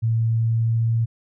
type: tone with pitch glide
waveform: sine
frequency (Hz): 113.6 to 114.59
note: A#2 to A#2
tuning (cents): -44 to -29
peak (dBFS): -17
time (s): 0.02-1.06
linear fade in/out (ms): 20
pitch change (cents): +15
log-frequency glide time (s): 0.3-0.95
effects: none